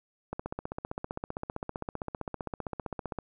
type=click train; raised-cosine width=1 ms; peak=-20 dBFS; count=45; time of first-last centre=0.33-3.187 s; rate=15.4 Hz; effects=none